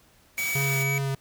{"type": "noise", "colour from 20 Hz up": "white", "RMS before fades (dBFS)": -35, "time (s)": [0.37, 0.84], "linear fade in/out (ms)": 20}
{"type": "tone", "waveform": "square", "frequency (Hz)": 2272, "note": "C#7", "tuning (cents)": 42, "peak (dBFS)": -27, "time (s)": [0.38, 0.98], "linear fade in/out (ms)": 0}
{"type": "tone with vibrato", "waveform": "square", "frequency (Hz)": 137.4, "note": "C#3", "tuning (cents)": -15, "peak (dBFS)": -26, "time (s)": [0.55, 1.15], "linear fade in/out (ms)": 5, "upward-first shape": "triangle", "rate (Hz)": 3.1, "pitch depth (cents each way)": 22}
{"effects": ["pink hiss -59 dBFS RMS until 1.2 s"]}